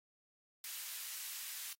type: high-pass noise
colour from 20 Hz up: white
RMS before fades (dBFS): -45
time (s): 0.64-1.73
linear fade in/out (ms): 2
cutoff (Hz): 1700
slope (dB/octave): 12
effects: noise-tail reverb RT60 0.1 s tail -25 dB re dry + AAC 48 kbps